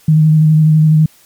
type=tone with vibrato; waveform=sine; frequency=155.56 Hz; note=D#3; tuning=in tune; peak=-5 dBFS; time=0.08-1.06 s; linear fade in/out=5 ms; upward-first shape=square; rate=12 Hz; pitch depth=17 cents each way; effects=white hiss -47 dBFS RMS until 1.25 s + MP3 96 kbps